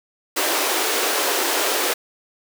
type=high-pass noise; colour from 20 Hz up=pink; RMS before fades=-21 dBFS; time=0.36-1.94 s; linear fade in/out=10 ms; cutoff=310 Hz; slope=48 dB/octave; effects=none